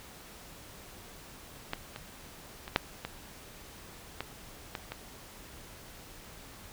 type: clicks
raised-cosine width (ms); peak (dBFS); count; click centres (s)
0.3; -16 / -24 / -25 / -7 / -19 / -18 / -19 / -21; 8; 1.734 / 1.961 / 2.679 / 2.761 / 3.05 / 4.206 / 4.752 / 4.92
effects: pink hiss -50 dBFS RMS until 6.72 s